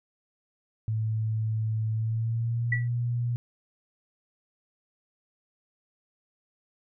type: tone with pitch glide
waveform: sine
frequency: 110 to 119.96 Hz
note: A2 to B2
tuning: 0 to -50 cents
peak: -25 dBFS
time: 0.88-3.36 s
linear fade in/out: 0 ms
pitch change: +150 cents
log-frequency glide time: 1.92-2.81 s
type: tone with exponential decay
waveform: sine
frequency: 1953 Hz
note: B6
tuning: 20 cents flat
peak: -21 dBFS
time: 2.72-2.88 s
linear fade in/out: 5 ms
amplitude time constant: 34 ms
effects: none